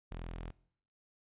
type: tone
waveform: sawtooth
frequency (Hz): 41.93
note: E1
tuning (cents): +30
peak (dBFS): -37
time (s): 0.11-0.51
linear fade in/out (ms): 10
effects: noise-tail reverb RT60 0.7 s tail -22 dB re dry + resampled to 8000 Hz